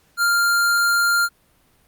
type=tone; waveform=square; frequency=1396.9 Hz; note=F6; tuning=in tune; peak=-16 dBFS; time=0.17-1.29 s; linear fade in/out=50 ms; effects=pink hiss -59 dBFS RMS until 1.87 s + Opus 48 kbps